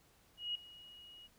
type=tone with ADSR envelope; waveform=sine; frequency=2894 Hz; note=F#7; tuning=39 cents flat; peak=-34 dBFS; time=0.37-1.28 s; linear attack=180 ms; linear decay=6 ms; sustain=-19 dB; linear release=23 ms; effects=pink hiss -68 dBFS RMS until 1.38 s